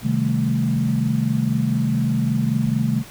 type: chord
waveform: sine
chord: A half-diminished seventh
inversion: first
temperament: equal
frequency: 130.81 / 155.56 / 196 / 220 Hz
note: C3 / Eb3 / G3 / A3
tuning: 0 / 0 / 0 / 0 cents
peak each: -22 / -24 / -26 / -21 dBFS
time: 0.02-3.04 s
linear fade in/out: 50 ms
effects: pink hiss -41 dBFS RMS until 3.1 s